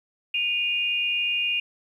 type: tone pair together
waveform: sine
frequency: 2468 / 2815 Hz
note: D#7 / F7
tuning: -15 / +13 cents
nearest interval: major second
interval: 228 cents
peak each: -25 dBFS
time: 0.34-1.6 s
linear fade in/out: 5 ms
effects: 10-bit